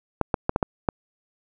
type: clicks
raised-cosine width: 1 ms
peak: -6 dBFS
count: 6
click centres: 0.213 / 0.342 / 0.494 / 0.561 / 0.628 / 0.888 s
effects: none